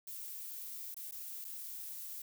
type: noise with dropouts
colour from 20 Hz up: violet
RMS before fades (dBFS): -45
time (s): 0.07-2.22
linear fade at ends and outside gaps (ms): 5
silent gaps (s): 0.944-0.965 / 1.112-1.121 / 1.445-1.449
effects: none